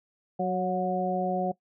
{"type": "harmonic tone with a mistuned harmonic", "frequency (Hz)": 185, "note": "F#3", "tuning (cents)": 0, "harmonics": [1, 2, 3, 4], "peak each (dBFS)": [-30, -33, -31, -29], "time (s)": [0.39, 1.52], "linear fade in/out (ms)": 10, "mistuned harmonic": 4, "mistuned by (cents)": -28, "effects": ["noise-tail reverb RT60 0.1 s tail -20 dB re dry"]}